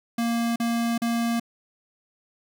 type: tone bursts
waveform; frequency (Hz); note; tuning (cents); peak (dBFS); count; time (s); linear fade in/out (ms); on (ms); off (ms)
square; 233.1; A#3; 0; -23; 3; 0.18-1.398; 5; 380; 39
effects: none